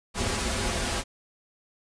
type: noise with comb filter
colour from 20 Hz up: pink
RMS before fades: -28 dBFS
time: 0.14-1.04 s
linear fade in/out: 50 ms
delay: 6.6 ms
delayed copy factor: -0.8
effects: resampled to 22050 Hz